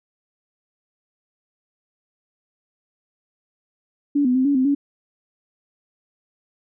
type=tone with pitch steps; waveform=sine; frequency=286.7 / 250.4 / 259.5 / 283.7 / 259.2 / 283.1 Hz; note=D4 / B3 / C4 / C#4 / C4 / C#4; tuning=-42 / +24 / -14 / +40 / -16 / +37 cents; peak=-15 dBFS; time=4.15-4.75 s; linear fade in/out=10 ms; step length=100 ms; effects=none